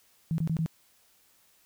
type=tone bursts; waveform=sine; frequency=161.8 Hz; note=E3; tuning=32 cents flat; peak=-25 dBFS; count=4; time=0.31-0.661 s; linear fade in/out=0 ms; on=72 ms; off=21 ms; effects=white hiss -64 dBFS RMS until 1.65 s